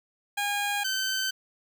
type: tone pair in turn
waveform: 15% pulse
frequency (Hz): 815 / 1538.5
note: G#5 / G6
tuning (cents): -33 / -33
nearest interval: major seventh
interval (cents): 1100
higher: second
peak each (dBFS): -20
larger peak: neither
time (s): 0.37-0.84 / 0.84-1.31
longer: neither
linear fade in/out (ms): 10
effects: none